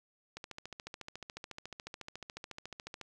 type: click train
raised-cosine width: 0.2 ms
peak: -26 dBFS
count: 38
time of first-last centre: 0.37-3.013 s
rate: 14 Hz
effects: none